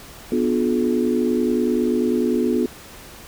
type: chord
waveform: sine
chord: B diminished seventh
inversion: none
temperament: just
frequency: 246.9 / 296.3 / 355.6 / 426.7 Hz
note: B3 / D4 / F4 / Ab4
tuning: 0 / +15 / +31 / +47 cents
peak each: -20 / -26 / -22 / -24 dBFS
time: 0.32-2.66 s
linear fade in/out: 2 ms
effects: pink hiss -41 dBFS RMS until 3.27 s